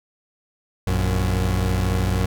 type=tone pair together; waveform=30% pulse; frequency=58.27 / 92.5 Hz; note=A#1 / F#2; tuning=0 / 0 cents; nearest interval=minor sixth; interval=800 cents; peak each=-20 / -18 dBFS; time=0.87-2.26 s; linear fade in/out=5 ms; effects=none